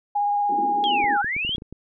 sine tone with vibrato, 819 Hz, G#5, 24 cents flat, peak -19 dBFS, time 0.15-1.22 s, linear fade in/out 10 ms, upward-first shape triangle, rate 17 Hz, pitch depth 14 cents each way
pink band-pass noise, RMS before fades -33 dBFS, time 0.49-1.17 s, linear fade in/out 0 ms, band 230 to 410 Hz, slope 48 dB/octave
sine linear two-way sweep, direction down then up, 3348 to 1330 to 3348 Hz, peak -23 dBFS, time 0.84-1.56 s, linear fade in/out 0 ms, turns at 1.19 s
clicks, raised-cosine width 3 ms, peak -24 dBFS, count 9, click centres 1.042 / 1.245 / 1.365 / 1.449 / 1.493 / 1.55 / 1.582 / 1.621 / 1.726 s
effects none

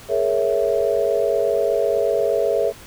sine chord, A# half-diminished seventh, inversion third, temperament equal with one note detuned, 418 / 466.2 / 554.4 / 659.3 Hz, G#4 / A#4 / C#5 / E5, +11 / 0 / 0 / 0 cents, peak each -22 dBFS, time 0.08-2.73 s, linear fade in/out 50 ms, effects pink hiss -42 dBFS RMS until 2.86 s

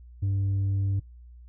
sine tone with tanh clipping, 98.2 Hz, G2, 4 cents sharp, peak -24 dBFS, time 0.22-1 s, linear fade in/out 10 ms, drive 3 dB, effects noise-tail reverb RT60 0.2 s tail -23 dB re dry + added 60 Hz sine -45 dBFS peak until 1.48 s

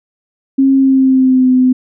sine tone with pitch glide, 270 to 255.1 Hz, C#4 to C4, -45 to -44 cents, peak -6 dBFS, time 0.58-1.73 s, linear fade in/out 10 ms, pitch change -99 cents, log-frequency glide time 0.74-1.5 s, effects none

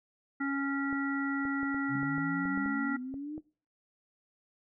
harmonic tone, 277.2 Hz, C#4, in tune, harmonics 1 / 3 / 5 / 7, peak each -31 / -44 / -36 / -39 dBFS, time 0.4-2.97 s, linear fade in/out 10 ms
clicks, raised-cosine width 2 ms, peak -32 dBFS, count 11, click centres 0.928 / 1.453 / 1.631 / 1.745 / 2.031 / 2.181 / 2.455 / 2.576 / 2.66 / 3.141 / 3.379 s
sine exponential sweep, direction up, 130.81 to 316.9 Hz, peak -36 dBFS, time 1.88-3.41 s, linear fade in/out 50 ms
sine tone with exponential decay, 207.7 Hz, G#3, in tune, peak -35 dBFS, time 1.95-2.03 s, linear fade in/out 5 ms, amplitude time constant 16 ms
effects noise-tail reverb RT60 0.5 s tail -26 dB re dry

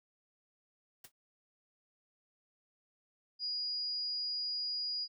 white noise with exponential decay, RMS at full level -45 dBFS, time 1.04-1.12 s, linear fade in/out 5 ms, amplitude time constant 16 ms
sine tone, 4886 Hz, D#8, 32 cents flat, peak -34 dBFS, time 3.39-5.08 s, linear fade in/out 50 ms
effects none

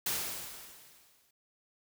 white noise with exponential decay, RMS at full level -31 dBFS, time 0.06-1.31 s, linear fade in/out 5 ms, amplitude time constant 270 ms, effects none

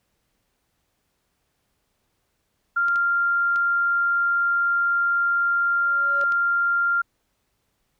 sine tone, 1392 Hz, F6, 6 cents flat, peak -18 dBFS, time 2.76-7.02 s, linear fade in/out 10 ms
clicks, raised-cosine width 0.2 ms, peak -22 dBFS, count 5, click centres 2.884 / 2.959 / 3.56 / 6.213 / 6.322 s
triangle tone with exponential growth, 566 Hz, C#5, 36 cents sharp, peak -27 dBFS, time 5.59-6.24 s, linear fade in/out 1 ms, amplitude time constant 140 ms
effects pink hiss -72 dBFS RMS until 7.99 s

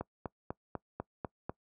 click train, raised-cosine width 1 ms, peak -22 dBFS, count 7, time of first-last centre 0.01-1.495 s, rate 4.04 Hz, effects noise-tail reverb RT60 0.1 s tail -23 dB re dry + high-pass 60 Hz 12 dB/octave

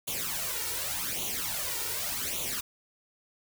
white noise with flanger, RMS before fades -33 dBFS, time 0.07-2.61 s, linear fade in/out 10 ms, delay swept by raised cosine 0.29 to 2.19 ms, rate 0.86 Hz, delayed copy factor +0.75, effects none

